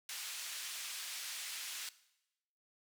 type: band-pass noise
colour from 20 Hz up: pink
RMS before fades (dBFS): -44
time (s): 0.09-1.89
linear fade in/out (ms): 2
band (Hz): 2400 to 12000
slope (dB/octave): 12
effects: noise-tail reverb RT60 0.9 s tail -18 dB re dry